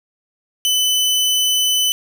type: tone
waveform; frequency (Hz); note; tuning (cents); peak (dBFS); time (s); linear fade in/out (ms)
sawtooth; 3010; F#7; +29; -11; 0.65-1.92; 0
effects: none